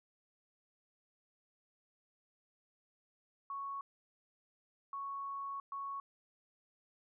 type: tone bursts at uneven times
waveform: sine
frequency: 1108.7 Hz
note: C#6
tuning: in tune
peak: -39 dBFS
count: 3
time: 3.5-3.81 / 4.93-5.6 / 5.72-6 s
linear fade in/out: 2 ms
effects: none

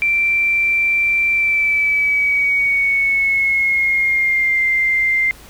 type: tone with pitch glide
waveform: sine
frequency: 2349 to 2093 Hz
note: D7 to C7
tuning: 0 to 0 cents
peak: -13 dBFS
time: 0.02-5.31 s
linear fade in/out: 0 ms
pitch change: -200 cents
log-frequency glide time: 1.31-4.61 s
effects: added 50 Hz sine -44 dBFS peak until 5.49 s + pink hiss -42 dBFS RMS until 5.49 s

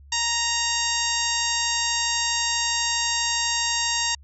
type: harmonic tone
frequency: 932.3 Hz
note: A#5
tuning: in tune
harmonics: 1 / 2 / 3 / 4 / 5 / 6 / 7 / 8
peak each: -30 / -30 / -30 / -30 / -30 / -30 / -30 / -30 dBFS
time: 0.12-4.15 s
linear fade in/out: 5 ms
effects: added 70 Hz sine -45 dBFS peak until 4.23 s

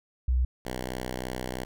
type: tone pair in turn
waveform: sine / 5% pulse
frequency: 62.6 / 63.04 Hz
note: B1 / B1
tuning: +24 / +36 cents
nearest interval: unison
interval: 12 cents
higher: second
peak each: -21 dBFS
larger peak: neither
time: 0.28-0.45 / 0.65-1.65 s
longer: second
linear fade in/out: 5 ms
effects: none

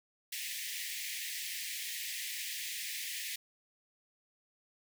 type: high-pass noise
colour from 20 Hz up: pink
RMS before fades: -40 dBFS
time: 0.32-3.36 s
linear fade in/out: 5 ms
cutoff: 1800 Hz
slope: 96 dB/octave
effects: none

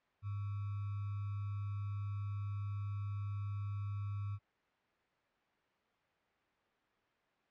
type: tone with sample-and-hold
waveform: sine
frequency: 101.2 Hz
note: G#2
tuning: 44 cents flat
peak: -37 dBFS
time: 0.22-4.39 s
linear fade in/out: 50 ms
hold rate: 1225 Hz
effects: white hiss -74 dBFS RMS until 7.5 s + low-pass 2000 Hz 12 dB/octave

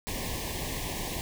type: band-stop noise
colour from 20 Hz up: pink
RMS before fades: -34 dBFS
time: 0.07-1.21 s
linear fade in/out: 0 ms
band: 1100 to 1700 Hz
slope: 96 dB/octave
effects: none

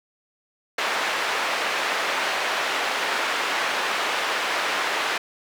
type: band-pass noise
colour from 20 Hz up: white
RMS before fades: -25 dBFS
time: 0.78-5.18 s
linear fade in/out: 5 ms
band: 490 to 2300 Hz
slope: 12 dB/octave
effects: none

